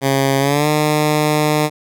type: tone with pitch glide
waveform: 10% pulse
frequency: 136.4 to 151.35 Hz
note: C#3 to D#3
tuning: -28 to -48 cents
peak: -5 dBFS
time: 0.01-1.7 s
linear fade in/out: 50 ms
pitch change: +180 cents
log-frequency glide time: 0.39-0.68 s
effects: none